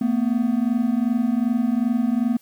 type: tone pair together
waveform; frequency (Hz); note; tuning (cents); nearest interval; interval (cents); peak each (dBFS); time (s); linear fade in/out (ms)
triangle; 225.7 / 248.3; A3 / B3; +44 / +9; major second; 165; -19; 0.01-2.37; 5
effects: white hiss -57 dBFS RMS until 2.41 s